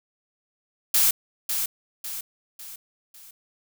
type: noise with echo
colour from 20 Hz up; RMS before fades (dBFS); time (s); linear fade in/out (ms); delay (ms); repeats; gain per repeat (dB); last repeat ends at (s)
blue; -19; 0.94-1.11; 5; 550; 4; -7; 3.31
effects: none